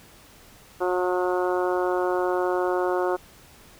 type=harmonic tone; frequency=181 Hz; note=F#3; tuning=38 cents flat; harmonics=2 / 3 / 4 / 5 / 6 / 7 / 8; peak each=-24 / -28 / -30 / -32 / -34 / -35 / -36 dBFS; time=0.8-3.17 s; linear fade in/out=20 ms; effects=pink hiss -51 dBFS RMS until 3.79 s